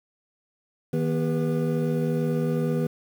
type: tone cluster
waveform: triangle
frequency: 158.3 / 240.6 / 401.3 / 489.8 Hz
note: D#3 / B3 / G4 / B4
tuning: +30 / -45 / +41 / -14 cents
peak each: -23 / -26 / -29 / -28 dBFS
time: 0.93-2.87 s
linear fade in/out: 5 ms
effects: 8-bit